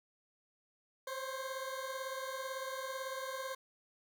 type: beating tone pair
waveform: 20% pulse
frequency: 523.3 / 541.3 Hz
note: C5 / C#5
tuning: 0 / -41 cents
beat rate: 18 Hz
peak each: -36 / -39 dBFS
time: 1.07-3.55 s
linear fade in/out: 5 ms
effects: none